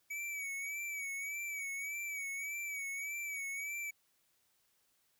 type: tone with vibrato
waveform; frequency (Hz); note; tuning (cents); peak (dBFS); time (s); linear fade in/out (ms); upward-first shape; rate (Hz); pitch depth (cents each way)
square; 2273; C#7; +43; -39; 0.1-3.91; 10; sine; 1.7; 58
effects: white hiss -75 dBFS RMS until 5.19 s